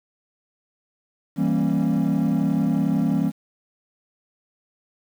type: chord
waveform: triangle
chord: E diminished seventh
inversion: none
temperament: equal with one note detuned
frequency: 164.81 / 196 / 233.1 / 272.9 Hz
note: E3 / G3 / Bb3 / Db4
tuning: 0 / 0 / 0 / -27 cents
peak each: -21 dBFS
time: 1.36-3.32 s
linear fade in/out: 50 ms
effects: tanh soft clip ceiling -12 dBFS + 8-bit